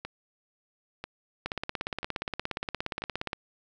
two click trains, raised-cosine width 0.3 ms, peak -20 / -15 dBFS, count 4 / 33, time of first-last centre 0.05-3.02 / 1.46-3.331 s, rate 1.01 / 17.1 Hz, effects none

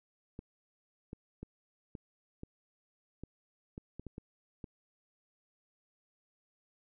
clicks, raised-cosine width 3 ms, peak -30 dBFS, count 11, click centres 0.391 / 1.131 / 1.43 / 1.952 / 2.434 / 3.236 / 3.779 / 3.996 / 4.067 / 4.181 / 4.642 s, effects none

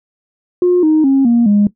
sine tone with pitch steps, 357.6 / 311.3 / 271 / 235.9 / 205.4 Hz, F4 / D#4 / C#4 / A#3 / G#3, +41 / +1 / -39 / +21 / -19 cents, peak -6 dBFS, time 0.62-1.67 s, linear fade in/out 2 ms, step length 210 ms, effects noise-tail reverb RT60 0.1 s tail -18 dB re dry + tanh soft clip ceiling -4 dBFS

